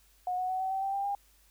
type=tone with pitch steps; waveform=sine; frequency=727 / 737.6 / 748.3 / 759.2 / 770.2 / 781.4 / 792.8 / 804.3 Hz; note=F#5 / F#5 / F#5 / F#5 / G5 / G5 / G5 / G5; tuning=-31 / -6 / +19 / +44 / -31 / -6 / +19 / +44 cents; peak=-29 dBFS; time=0.27-1.15 s; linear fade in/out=2 ms; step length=110 ms; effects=added 50 Hz sine -64 dBFS peak until 1.5 s + white hiss -65 dBFS RMS until 1.5 s